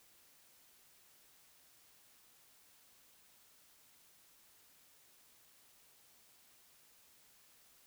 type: silence
effects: white hiss -66 dBFS RMS until 7.86 s